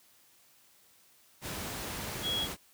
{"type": "tone in noise", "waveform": "sine", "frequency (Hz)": 3322, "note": "G#7", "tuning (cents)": 0, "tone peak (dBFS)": -30, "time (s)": [2.22, 2.48], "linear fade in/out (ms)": 50, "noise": "pink", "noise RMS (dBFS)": -38, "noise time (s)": [1.41, 2.57], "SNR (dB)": 5, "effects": ["white hiss -63 dBFS RMS until 2.73 s", "high-pass 60 Hz 12 dB/octave"]}